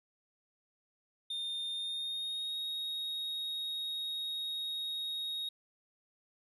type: tone with pitch glide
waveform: triangle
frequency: 3638 to 3755 Hz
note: A#7 to A#7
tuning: -43 to +12 cents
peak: -34 dBFS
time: 1.3-5.49 s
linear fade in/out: 5 ms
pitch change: +55 cents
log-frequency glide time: 1.72-2.56 s
effects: none